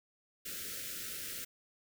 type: band-stop noise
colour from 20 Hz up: white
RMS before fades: -42 dBFS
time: 0.45-1.45 s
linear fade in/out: 10 ms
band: 580 to 1300 Hz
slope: 96 dB/octave
effects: none